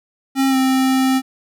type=tone with pitch glide; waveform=square; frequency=268.8 to 262.7 Hz; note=C4 to C4; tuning=+47 to +7 cents; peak=-14 dBFS; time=0.35-1.22 s; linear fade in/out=50 ms; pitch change=-40 cents; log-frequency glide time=0.49-0.56 s; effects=none